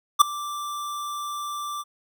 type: tone with ADSR envelope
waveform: square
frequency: 1174.7 Hz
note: D6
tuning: in tune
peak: -8 dBFS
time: 0.19-1.84 s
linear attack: 23 ms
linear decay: 7 ms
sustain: -22 dB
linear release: 36 ms
effects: none